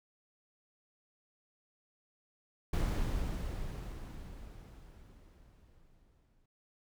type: noise with exponential decay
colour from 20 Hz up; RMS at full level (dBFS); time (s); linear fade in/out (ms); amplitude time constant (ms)
brown; -30; 2.73-6.46; 5; 810
effects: none

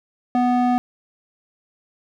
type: tone with band-pass filter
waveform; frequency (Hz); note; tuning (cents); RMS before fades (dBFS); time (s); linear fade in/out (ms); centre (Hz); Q
square; 246.9; B3; 0; -18; 0.35-0.78; 0; 530; 9.4
effects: none

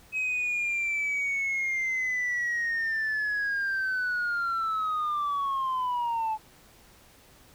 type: linear sweep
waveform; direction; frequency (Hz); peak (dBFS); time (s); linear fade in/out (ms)
sine; down; 2551 to 860; -24; 0.12-6.38; 50
effects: tanh soft clip ceiling -24 dBFS + pink hiss -56 dBFS RMS until 7.54 s

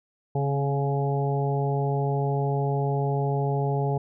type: harmonic tone with a mistuned harmonic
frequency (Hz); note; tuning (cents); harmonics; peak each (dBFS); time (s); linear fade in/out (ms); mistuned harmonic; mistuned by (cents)
140; C#3; +18; 1 / 2 / 3 / 4 / 5 / 6; -24 / -38 / -29 / -37 / -33 / -33; 0.35-3.98; 5; 2; -40
effects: none

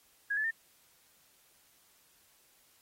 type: tone with pitch steps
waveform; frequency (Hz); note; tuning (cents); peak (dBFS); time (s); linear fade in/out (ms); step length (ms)
sine; 1653 / 1729.2 / 1808.9; G#6 / A6 / A6; -9 / -31 / +47; -29; 0.3-0.51; 10; 70
effects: white hiss -66 dBFS RMS until 2.81 s + AAC 48 kbps

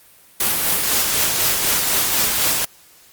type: noise with tremolo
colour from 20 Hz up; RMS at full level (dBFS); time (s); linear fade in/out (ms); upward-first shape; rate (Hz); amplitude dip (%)
white; -17; 0.4-2.65; 5; sine; 4; 30
effects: white hiss -49 dBFS RMS until 3.12 s + Opus 32 kbps

